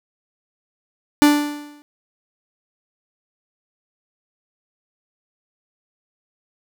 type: tone with exponential decay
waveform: 45% pulse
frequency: 293.7 Hz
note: D4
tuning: in tune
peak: -7 dBFS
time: 1.22-1.82 s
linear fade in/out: 0 ms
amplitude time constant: 130 ms
effects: none